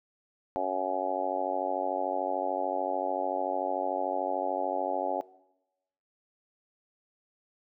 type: harmonic tone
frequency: 93.5 Hz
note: F#2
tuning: 19 cents sharp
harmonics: 3 / 4 / 5 / 6 / 7 / 8 / 9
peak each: -39 / -39 / -40 / -34 / -34 / -34 / -34 dBFS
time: 0.56-5.21 s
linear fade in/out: 0 ms
effects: noise-tail reverb RT60 0.9 s tail -20 dB re dry